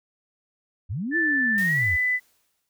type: linear two-way sweep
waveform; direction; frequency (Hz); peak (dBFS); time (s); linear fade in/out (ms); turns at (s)
sine; up then down; 72.1 to 341 to 72.1; -26; 0.89-1.97; 20; 1.17
type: tone with pitch glide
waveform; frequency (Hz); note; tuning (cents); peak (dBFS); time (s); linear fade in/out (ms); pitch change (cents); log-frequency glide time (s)
sine; 1760 to 1998.5; A6 to B6; 0 to +20; -20; 1.11-2.2; 50; +220; 1.53-1.84
type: noise with exponential decay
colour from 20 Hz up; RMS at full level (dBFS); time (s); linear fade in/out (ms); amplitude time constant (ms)
white; -38; 1.58-2.69; 1; 240
effects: none